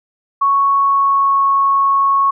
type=tone with pitch glide; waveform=sine; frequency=1108.7 to 1102.3 Hz; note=C#6 to C#6; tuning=0 to -10 cents; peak=-10 dBFS; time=0.41-2.31 s; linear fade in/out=10 ms; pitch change=-10 cents; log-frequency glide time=0.76-1.42 s; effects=none